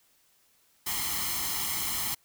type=noise with comb filter; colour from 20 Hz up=white; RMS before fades=-31 dBFS; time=0.86-2.15 s; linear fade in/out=10 ms; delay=0.96 ms; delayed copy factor=+0.75; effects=white hiss -66 dBFS RMS until 2.24 s